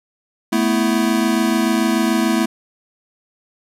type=chord; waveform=square; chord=A suspended second; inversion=none; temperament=equal; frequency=220 / 246.9 / 329.6 Hz; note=A3 / B3 / E4; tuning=0 / 0 / 0 cents; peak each=-19 / -21 / -20 dBFS; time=0.52-2.46 s; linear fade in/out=10 ms; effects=resampled to 32000 Hz + 8-bit